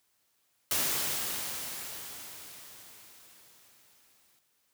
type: noise with exponential decay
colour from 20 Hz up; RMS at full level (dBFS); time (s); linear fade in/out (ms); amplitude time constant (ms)
white; -28; 0.71-4.39; 2; 800
effects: white hiss -73 dBFS RMS until 4.73 s + high-pass 60 Hz 12 dB/octave